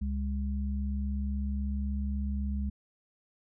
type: tone pair together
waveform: sine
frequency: 68.21 / 204.4 Hz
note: C#2 / G#3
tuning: -27 / -27 cents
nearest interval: octave + perfect fifth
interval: 1900 cents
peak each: -30 / -35 dBFS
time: 0.01-2.7 s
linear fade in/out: 10 ms
effects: none